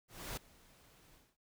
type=noise with ADSR envelope; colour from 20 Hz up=pink; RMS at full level=-41 dBFS; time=0.08-1.37 s; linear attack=290 ms; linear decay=6 ms; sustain=-23 dB; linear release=230 ms; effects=none